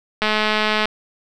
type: click train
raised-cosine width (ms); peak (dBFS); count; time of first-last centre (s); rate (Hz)
0.3; -3; 137; 0.22-0.856; 214
effects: none